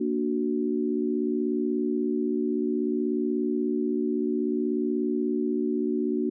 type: chord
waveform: sine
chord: Bb augmented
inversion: none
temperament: equal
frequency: 233.1 / 293.7 / 370 Hz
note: Bb3 / D4 / F#4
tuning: 0 / 0 / 0 cents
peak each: -28 dBFS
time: 0-6.3 s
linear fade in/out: 10 ms
effects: none